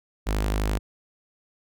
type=tone with notch filter; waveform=sawtooth; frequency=51.7 Hz; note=G#1; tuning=7 cents flat; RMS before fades=-25 dBFS; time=0.26-0.79 s; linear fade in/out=20 ms; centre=130 Hz; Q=1.8; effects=none